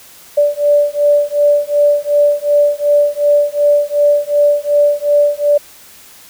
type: beating tone pair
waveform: sine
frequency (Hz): 582 / 584.7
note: D5 / D5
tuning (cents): -16 / -8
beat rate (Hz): 2.7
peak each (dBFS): -12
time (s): 0.37-5.58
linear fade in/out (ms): 10
effects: white hiss -40 dBFS RMS until 6.29 s